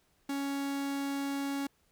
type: tone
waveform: 45% pulse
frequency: 278.4 Hz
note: C#4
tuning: 8 cents sharp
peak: -32 dBFS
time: 0.29-1.67 s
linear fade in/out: 5 ms
effects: pink hiss -71 dBFS RMS until 1.91 s